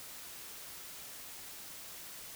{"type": "silence", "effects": ["white hiss -48 dBFS RMS until 2.35 s"]}